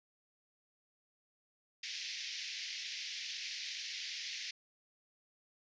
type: band-pass noise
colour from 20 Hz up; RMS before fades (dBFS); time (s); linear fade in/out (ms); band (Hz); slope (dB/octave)
white; -43; 1.83-4.51; 5; 1900 to 5800; 48
effects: resampled to 16000 Hz

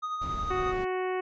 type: tone with tremolo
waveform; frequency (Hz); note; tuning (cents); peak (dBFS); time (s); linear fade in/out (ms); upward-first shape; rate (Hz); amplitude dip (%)
triangle; 1244.5; D#6; 0; -27; 0.02-0.73; 20; sine; 11; 40
type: noise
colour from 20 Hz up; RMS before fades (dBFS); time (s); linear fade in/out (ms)
brown; -37; 0.21-0.85; 10
type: harmonic tone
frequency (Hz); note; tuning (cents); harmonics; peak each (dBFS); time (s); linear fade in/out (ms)
370; F#4; 0; 1 / 2 / 3 / 4 / 5 / 6 / 7 / 8; -29 / -35 / -38 / -45 / -41 / -44 / -48 / -53; 0.5-1.21; 10
effects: resampled to 16000 Hz

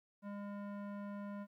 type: tone with low-pass filter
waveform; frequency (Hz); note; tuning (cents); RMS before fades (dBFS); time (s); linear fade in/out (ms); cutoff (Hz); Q
square; 202.8; G#3; -41; -45; 0.22-1.47; 50; 1300; 1.2
effects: 13-bit

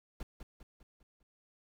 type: noise with echo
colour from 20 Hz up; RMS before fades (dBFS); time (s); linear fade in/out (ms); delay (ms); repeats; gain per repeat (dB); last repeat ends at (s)
brown; -40; 0.2-0.23; 2; 200; 5; -6; 1.23
effects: none

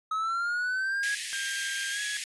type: linear sweep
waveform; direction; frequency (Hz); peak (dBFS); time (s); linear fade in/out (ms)
triangle; up; 1272 to 1667; -25; 0.11-1.15; 5
type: high-pass noise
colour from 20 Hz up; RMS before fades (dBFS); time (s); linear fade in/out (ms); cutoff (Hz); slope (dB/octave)
pink; -35; 1.03-2.24; 2; 1700; 96
type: tone with pitch glide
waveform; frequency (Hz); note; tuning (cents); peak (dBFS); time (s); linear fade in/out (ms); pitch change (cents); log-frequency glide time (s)
35% pulse; 1599 to 1675.6; G6 to G#6; +34 to +15; -30; 1.33-2.17; 0; +81; 1.9-2.01
effects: resampled to 24000 Hz

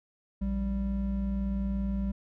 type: tone pair together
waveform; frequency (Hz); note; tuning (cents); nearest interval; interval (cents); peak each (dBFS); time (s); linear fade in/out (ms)
triangle; 58.27 / 196; A#1 / G3; 0 / 0; octave + major sixth; 2100; -29 / -28; 0.41-2.12; 10
effects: none

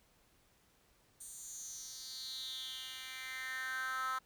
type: tone with high-pass filter sweep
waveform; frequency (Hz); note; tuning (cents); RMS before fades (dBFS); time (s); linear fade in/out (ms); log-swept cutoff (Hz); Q
10% pulse; 260; C4; -11; -43; 1.2-4.19; 10; 8500 to 1200; 5.5
effects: pink hiss -70 dBFS RMS until 4.25 s

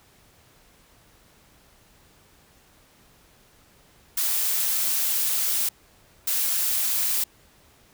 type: noise bursts at uneven times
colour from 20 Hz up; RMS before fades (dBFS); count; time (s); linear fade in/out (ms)
blue; -24; 2; 4.17-5.69 / 6.27-7.24; 5
effects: pink hiss -57 dBFS RMS until 7.93 s

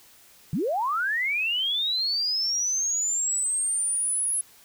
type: linear sweep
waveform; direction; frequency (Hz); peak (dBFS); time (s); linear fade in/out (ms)
sine; up; 127 to 10730; -23; 0.53-4.41; 2
effects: white hiss -54 dBFS RMS until 4.64 s

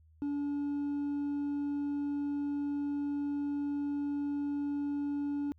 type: tone with hard clipping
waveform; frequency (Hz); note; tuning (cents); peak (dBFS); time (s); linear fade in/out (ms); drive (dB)
sine; 287; D4; -40; -32; 0.22-5.52; 0; 2
effects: added 79 Hz sine -59 dBFS peak until 5.58 s

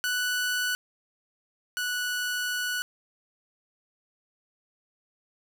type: tone pair in turn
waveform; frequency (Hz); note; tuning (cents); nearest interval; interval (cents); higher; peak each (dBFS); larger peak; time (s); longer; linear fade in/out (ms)
sawtooth; 1483 / 1475.8; F#6 / F#6; +4 / -5; unison; 9; first; -22 / -24; first; 0.04-0.75 / 1.77-2.82; second; 0
effects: none

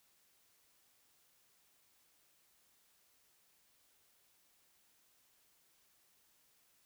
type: silence
effects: white hiss -72 dBFS RMS until 6.85 s

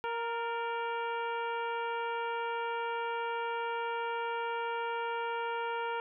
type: harmonic tone with a mistuned harmonic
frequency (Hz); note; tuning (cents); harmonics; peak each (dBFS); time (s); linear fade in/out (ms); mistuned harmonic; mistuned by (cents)
466.2; A#4; 0; 1 / 2 / 3 / 4 / 5 / 6 / 7; -37 / -35 / -40 / -49 / -46 / -48 / -55; 0.04-6; 0; 4; -57
effects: none

